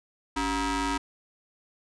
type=ring-modulated tone; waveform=sawtooth; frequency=333.4 Hz; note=E4; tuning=20 cents sharp; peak=-19 dBFS; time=0.36-0.98 s; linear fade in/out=10 ms; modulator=615 Hz; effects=resampled to 22050 Hz